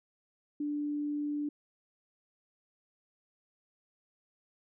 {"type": "tone", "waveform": "sine", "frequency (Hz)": 293.7, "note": "D4", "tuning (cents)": 0, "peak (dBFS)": -31, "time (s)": [0.6, 1.49], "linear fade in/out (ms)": 5, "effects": []}